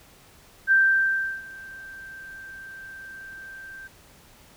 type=tone with ADSR envelope; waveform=sine; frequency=1568 Hz; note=G6; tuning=in tune; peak=-14 dBFS; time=0.67-3.88 s; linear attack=46 ms; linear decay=700 ms; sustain=-24 dB; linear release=14 ms; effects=pink hiss -53 dBFS RMS until 4.56 s